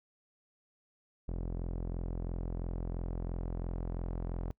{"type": "tone with low-pass filter sweep", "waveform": "sawtooth", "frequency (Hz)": 42.96, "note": "F1", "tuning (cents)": -28, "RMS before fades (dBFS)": -37, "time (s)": [1.28, 4.51], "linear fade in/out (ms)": 0, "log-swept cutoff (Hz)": [520, 800], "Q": 0.82, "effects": ["noise-tail reverb RT60 0.1 s tail -24 dB re dry"]}